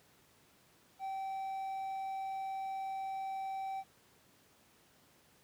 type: tone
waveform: triangle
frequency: 773 Hz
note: G5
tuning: 24 cents flat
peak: -35 dBFS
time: 0.99-3.84 s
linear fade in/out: 50 ms
effects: pink hiss -66 dBFS RMS until 5.43 s + high-pass 100 Hz 12 dB/octave